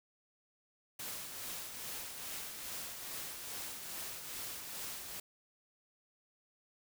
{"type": "noise with tremolo", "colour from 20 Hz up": "white", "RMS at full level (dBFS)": -42, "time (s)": [0.99, 5.2], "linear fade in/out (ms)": 5, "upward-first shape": "triangle", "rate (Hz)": 2.4, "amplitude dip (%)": 45, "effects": []}